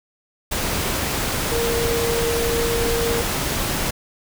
sine tone in noise, 466.2 Hz, A#4, in tune, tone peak -21 dBFS, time 1.51-3.22 s, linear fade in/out 10 ms, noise pink, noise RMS -23 dBFS, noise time 0.51-3.91 s, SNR -1 dB, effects none

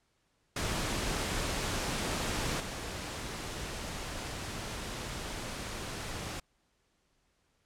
pink noise with level steps, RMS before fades -33 / -39 dBFS, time 0.56-6.4 s, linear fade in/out 5 ms, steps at 2.6 s, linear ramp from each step 2 ms, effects pink hiss -74 dBFS RMS until 7.65 s + low-pass 9000 Hz 12 dB/octave

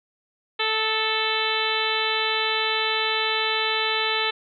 harmonic tone with a mistuned harmonic, 440 Hz, A4, in tune, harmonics 1 / 2 / 3 / 4 / 5 / 6 / 7 / 8 / 9, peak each -30 / -30 / -30 / -30 / -30 / -30 / -30 / -30 / -30 dBFS, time 0.59-4.31 s, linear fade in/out 10 ms, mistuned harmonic 3, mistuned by -18 cents, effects none

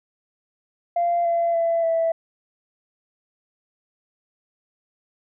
sine tone with pitch steps, 691 / 680.3 / 669.8 / 659.4 Hz, F5 / F5 / E5 / E5, -19 / -46 / +27 / 0 cents, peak -17 dBFS, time 0.96-2.12 s, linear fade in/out 5 ms, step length 290 ms, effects tanh soft clip ceiling -14 dBFS

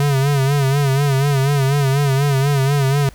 square tone with vibrato, 138.9 Hz, C#3, 4 cents sharp, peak -14 dBFS, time 0-3.09 s, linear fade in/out 2 ms, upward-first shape sine, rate 4.1 Hz, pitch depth 76 cents each way, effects added 50 Hz sine -43 dBFS peak until 3.14 s + pink hiss -47 dBFS RMS until 3.14 s

